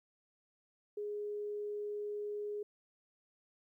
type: tone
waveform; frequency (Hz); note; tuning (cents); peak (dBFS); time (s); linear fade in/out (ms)
sine; 415.3; G#4; 0; -37; 0.97-2.63; 5
effects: 13-bit